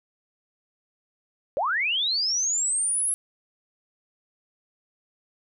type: linear sweep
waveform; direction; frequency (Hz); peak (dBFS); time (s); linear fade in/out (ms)
sine; up; 493.9 to 11000; -22; 1.57-3.14; 0
effects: none